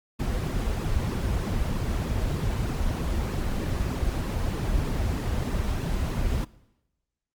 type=noise with flanger; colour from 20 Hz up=brown; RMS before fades=-27 dBFS; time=0.19-6.45 s; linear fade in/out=10 ms; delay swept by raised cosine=1.3 to 7.2 ms; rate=3.2 Hz; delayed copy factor=-0.6; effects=noise-tail reverb RT60 1.0 s tail -21 dB re dry + Opus 48 kbps